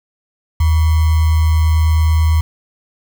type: tone with sample-and-hold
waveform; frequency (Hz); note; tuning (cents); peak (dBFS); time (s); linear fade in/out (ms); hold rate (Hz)
sine; 79.5; D#2; +38; -9; 0.6-2.41; 5; 1050
effects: none